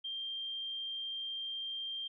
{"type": "tone", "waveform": "sine", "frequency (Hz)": 3178, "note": "G7", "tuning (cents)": 23, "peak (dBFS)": -37, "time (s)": [0.04, 2.08], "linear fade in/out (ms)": 10, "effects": []}